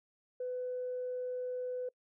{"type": "tone", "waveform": "sine", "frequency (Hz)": 501, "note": "B4", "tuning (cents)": 25, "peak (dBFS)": -34, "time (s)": [0.4, 1.89], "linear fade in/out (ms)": 5, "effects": ["noise-tail reverb RT60 0.1 s tail -25 dB re dry", "tanh soft clip ceiling -30 dBFS"]}